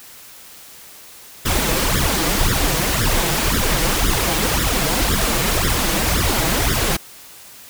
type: noise with flanger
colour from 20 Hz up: pink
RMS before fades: -18 dBFS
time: 1.45-6.97 s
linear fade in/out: 10 ms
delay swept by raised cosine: 0.56 to 6.26 ms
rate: 1.9 Hz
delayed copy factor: +1
effects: white hiss -41 dBFS RMS until 7.69 s